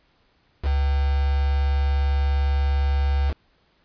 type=tone with quantisation; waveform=sine; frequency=69.9 Hz; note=C#2; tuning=15 cents sharp; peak=-18 dBFS; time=0.62-3.34 s; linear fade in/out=50 ms; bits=5; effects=pink hiss -63 dBFS RMS until 3.84 s + resampled to 11025 Hz

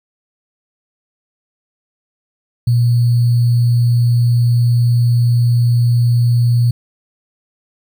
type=tone with sample-and-hold; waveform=sine; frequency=119.7 Hz; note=A#2; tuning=46 cents sharp; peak=-9 dBFS; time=2.67-6.71 s; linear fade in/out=5 ms; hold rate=4410 Hz; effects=none

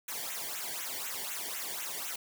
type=noise with flanger; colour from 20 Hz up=white; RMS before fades=-38 dBFS; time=0.08-2.16 s; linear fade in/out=5 ms; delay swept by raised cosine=0.2 to 0.8 ms; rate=4 Hz; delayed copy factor=-0.9; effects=none

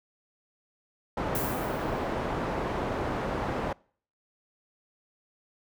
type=low-pass noise; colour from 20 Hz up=white; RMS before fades=-31 dBFS; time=1.17-3.73 s; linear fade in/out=5 ms; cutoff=800 Hz; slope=12 dB/octave
type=noise with exponential decay; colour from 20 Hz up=violet; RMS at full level=-31 dBFS; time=1.35-2.14 s; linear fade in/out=2 ms; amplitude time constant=170 ms
effects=noise-tail reverb RT60 0.5 s tail -25 dB re dry

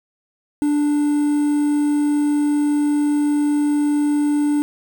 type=tone with quantisation; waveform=triangle; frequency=293.7 Hz; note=D4; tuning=in tune; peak=-13 dBFS; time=0.62-4.62 s; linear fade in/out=0 ms; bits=6; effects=none

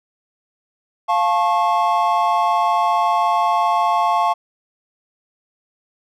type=chord; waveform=triangle; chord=F augmented; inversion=none; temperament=just; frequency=698.5 / 873.1 / 1091.3 Hz; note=F5 / A5 / C#6; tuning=0 / -14 / -27 cents; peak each=-17 dBFS; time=1.08-4.34 s; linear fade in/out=20 ms; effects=none

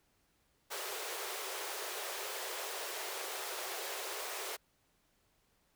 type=high-pass noise; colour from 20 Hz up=pink; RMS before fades=-41 dBFS; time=0.7-4.57 s; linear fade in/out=20 ms; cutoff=360 Hz; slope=96 dB/octave; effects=pink hiss -74 dBFS RMS until 5.75 s

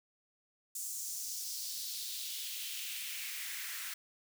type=noise with high-pass filter sweep; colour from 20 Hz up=white; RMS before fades=-41 dBFS; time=0.75-3.94 s; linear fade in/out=5 ms; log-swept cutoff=7400 to 1600 Hz; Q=2.3; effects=none

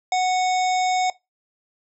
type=harmonic tone; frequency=738 Hz; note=F#5; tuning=5 cents flat; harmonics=1 / 3 / 5 / 7 / 9 / 10; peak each=-18 / -28 / -32 / -35 / -37 / -38 dBFS; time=0.12-1.1 s; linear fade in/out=2 ms; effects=noise-tail reverb RT60 0.2 s tail -20 dB re dry

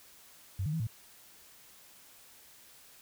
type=tone with pitch steps; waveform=sine; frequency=95.3 / 151.5 / 162.2 / 111.7 Hz; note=G2 / D#3 / E3 / A2; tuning=-48 / -46 / -28 / +27 cents; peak=-30 dBFS; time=0.59-0.87 s; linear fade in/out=5 ms; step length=70 ms; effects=white hiss -57 dBFS RMS until 3.01 s

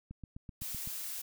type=click train; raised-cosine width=5 ms; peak=-32 dBFS; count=7; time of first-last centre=0.11-0.874 s; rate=7.85 Hz
type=noise; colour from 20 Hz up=blue; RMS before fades=-40 dBFS; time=0.61-1.22 s; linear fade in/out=10 ms
effects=none

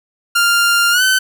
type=tone with pitch glide; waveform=sawtooth; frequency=1396.9 to 1523.3 Hz; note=F6 to F#6; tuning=0 to +50 cents; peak=-7 dBFS; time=0.35-1.19 s; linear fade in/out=10 ms; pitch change=+150 cents; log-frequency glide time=0.91-1.03 s; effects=none

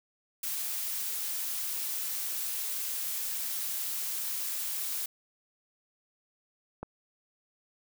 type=noise; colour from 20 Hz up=blue; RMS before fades=-34 dBFS; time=0.43-5.06 s; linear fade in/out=5 ms
type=click; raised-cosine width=1 ms; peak=-23 dBFS; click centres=6.83 s
effects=none

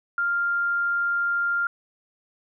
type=tone; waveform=sine; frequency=1396.9 Hz; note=F6; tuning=in tune; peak=-21 dBFS; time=0.18-1.67 s; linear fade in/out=2 ms; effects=none

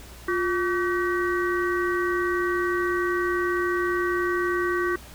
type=harmonic tone with a mistuned harmonic; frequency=380.8 Hz; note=F#4; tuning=50 cents sharp; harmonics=1 / 3 / 4 / 5; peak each=-24 / -29 / -30 / -31 dBFS; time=0.28-4.96 s; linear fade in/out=5 ms; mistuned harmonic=1; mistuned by=-130 cents; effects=added 60 Hz sine -46 dBFS peak until 5.14 s + pink hiss -46 dBFS RMS until 5.14 s

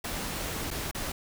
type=noise with dropouts; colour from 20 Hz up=pink; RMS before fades=-34 dBFS; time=0.04-1.12 s; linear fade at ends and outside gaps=5 ms; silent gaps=0.705-0.711 / 0.913-0.947 s; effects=none

